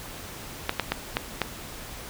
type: clicks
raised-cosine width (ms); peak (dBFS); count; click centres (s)
0.3; -7; 5; 0.694 / 0.797 / 0.92 / 1.169 / 1.417
effects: pink hiss -40 dBFS RMS until 2.09 s